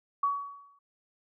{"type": "tone with exponential decay", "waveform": "sine", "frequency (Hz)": 1129, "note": "C#6", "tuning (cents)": 31, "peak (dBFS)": -22, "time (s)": [0.23, 0.79], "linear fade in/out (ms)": 5, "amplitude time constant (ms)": 120, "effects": []}